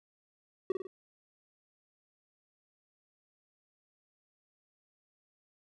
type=tone with echo; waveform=triangle; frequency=379.7 Hz; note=F#4; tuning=45 cents sharp; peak=-24 dBFS; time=0.7-0.72 s; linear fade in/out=2 ms; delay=50 ms; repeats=3; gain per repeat=-5 dB; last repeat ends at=0.87 s; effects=none